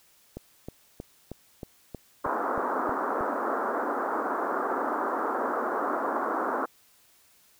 click train, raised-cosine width 2 ms, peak -23 dBFS, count 10, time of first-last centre 0.37-3.209 s, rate 3.17 Hz
white band-pass noise, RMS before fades -29 dBFS, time 2.24-6.66 s, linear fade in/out 10 ms, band 240 to 1400 Hz, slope 48 dB/octave
effects white hiss -61 dBFS RMS until 7.59 s

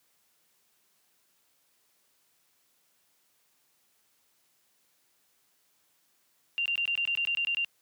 sine tone bursts, 2780 Hz, F7, 9 cents flat, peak -26 dBFS, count 11, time 6.58-7.647 s, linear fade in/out 0 ms, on 77 ms, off 22 ms, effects white hiss -70 dBFS RMS until 7.81 s + high-pass 100 Hz 12 dB/octave

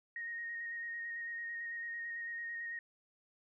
sine tone with vibrato, 1864.7 Hz, A#6, in tune, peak -39 dBFS, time 0.16-2.79 s, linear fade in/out 2 ms, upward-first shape square, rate 9 Hz, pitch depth 13 cents each way, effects none

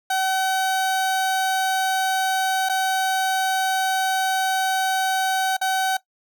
30% pulse tone with dropouts, 760 Hz, F#5, 46 cents sharp, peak -17 dBFS, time 0.1-5.97 s, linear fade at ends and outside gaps 5 ms, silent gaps 2.689-2.695 / 5.568-5.613 s, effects noise-tail reverb RT60 0.1 s tail -17 dB re dry

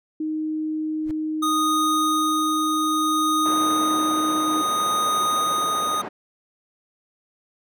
sine tone, 311.1 Hz, D#4, in tune, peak -23 dBFS, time 0.2-4.62 s, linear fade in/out 5 ms
brown noise with exponential growth, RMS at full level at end -32 dBFS, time 1.01-1.11 s, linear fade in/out 1 ms, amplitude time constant 21 ms
square tone with tremolo, 1240 Hz, D#6, 6 cents flat, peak -20 dBFS, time 1.42-6.02 s, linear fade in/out 10 ms, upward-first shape sine, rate 0.6 Hz, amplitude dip 25%
pink band-pass noise, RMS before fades -33 dBFS, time 3.45-6.09 s, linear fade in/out 10 ms, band 310 to 1200 Hz, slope 12 dB/octave
effects none

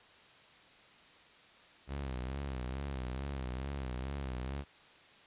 sawtooth tone with vibrato, 66.1 Hz, C2, 18 cents sharp, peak -33 dBFS, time 1.87-4.65 s, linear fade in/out 50 ms, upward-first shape sine, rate 2.3 Hz, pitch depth 110 cents each way, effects white hiss -59 dBFS RMS until 5.26 s + resampled to 8000 Hz

